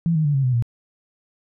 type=tone with pitch steps; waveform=sine; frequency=167.4 / 156.19 / 145.73 / 135.97 / 126.87 / 118.37 Hz; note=E3 / D#3 / D3 / C#3 / B2 / A#2; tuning=+27 / +7 / -13 / -33 / +47 / +27 cents; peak=-16 dBFS; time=0.06-0.624 s; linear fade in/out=0 ms; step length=94 ms; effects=none